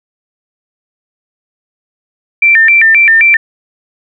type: tone with vibrato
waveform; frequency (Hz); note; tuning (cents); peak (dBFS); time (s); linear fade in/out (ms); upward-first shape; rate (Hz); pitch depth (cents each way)
sine; 2055; C7; -32; -3; 2.42-3.37; 5; square; 3.8; 230
effects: none